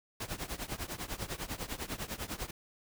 pink noise with tremolo, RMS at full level -36 dBFS, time 0.2-2.51 s, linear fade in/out 5 ms, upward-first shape triangle, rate 10 Hz, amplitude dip 95%, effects none

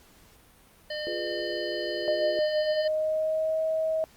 harmonic tone, 606 Hz, D#5, 46 cents flat, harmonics 1 / 3 / 5 / 7 / 8, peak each -33 / -38 / -40 / -41 / -42 dBFS, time 0.9-2.88 s, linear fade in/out 5 ms
sine chord, F diminished, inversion none, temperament equal, 349.2 / 415.3 / 493.9 Hz, F4 / Ab4 / Cb5, 0 / 0 / 0 cents, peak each -34 / -38 / -38 dBFS, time 1.07-2.39 s, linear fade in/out 0 ms
sine tone with pitch glide, 612 to 637.3 Hz, D#5 to D#5, -29 to +41 cents, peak -24 dBFS, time 2.08-4.04 s, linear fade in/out 0 ms, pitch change +70 cents, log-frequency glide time 2.53-3.61 s
effects pink hiss -57 dBFS RMS until 4.16 s + Opus 48 kbps

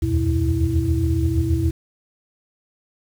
sine tone cluster, 74.9 / 81.5 / 89.5 / 121.8 / 327.8 Hz, D2 / E2 / F2 / B2 / E4, +35 / -19 / +43 / -24 / -10 cents, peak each -23 dBFS, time 0.02-1.71 s, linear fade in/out 10 ms, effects tanh soft clip ceiling -6 dBFS + 7-bit

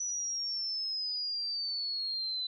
sine exponential sweep, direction down, 5940 to 3997 Hz, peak -32 dBFS, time 0-2.47 s, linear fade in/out 5 ms, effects none

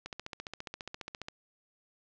click train, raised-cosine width 0.2 ms, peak -22 dBFS, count 19, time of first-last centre 0.06-1.284 s, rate 14.7 Hz, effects low-pass 6000 Hz 12 dB/octave + 10-bit

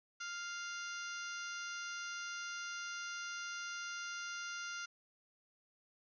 harmonic tone with a mistuned harmonic, 698.5 Hz, F5, in tune, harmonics 2 / 3 / 4 / 5 / 6 / 7 / 8 / 9, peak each -43 / -53 / -51 / -56 / -56 / -54 / -53 / -53 dBFS, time 0.2-4.86 s, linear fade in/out 10 ms, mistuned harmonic 8, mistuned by +39 cents, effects none

